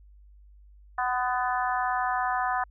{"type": "harmonic tone with a mistuned harmonic", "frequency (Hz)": 249.2, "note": "B3", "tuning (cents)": 16, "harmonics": [3, 4, 5, 6, 7], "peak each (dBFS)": [-28, -30, -32, -34, -35], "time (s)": [0.98, 2.64], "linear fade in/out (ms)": 5, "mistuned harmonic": 4, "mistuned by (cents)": 22, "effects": ["added 50 Hz sine -50 dBFS peak until 2.7 s"]}